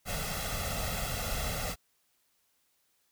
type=noise with comb filter; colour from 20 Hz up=pink; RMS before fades=-34 dBFS; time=0.05-1.76 s; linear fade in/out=50 ms; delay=1.5 ms; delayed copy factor=+0.8; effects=white hiss -73 dBFS RMS until 3.11 s